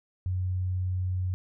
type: tone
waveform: sine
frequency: 91.9 Hz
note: F#2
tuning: 11 cents flat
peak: -26 dBFS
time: 0.26-1.34 s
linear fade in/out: 0 ms
effects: none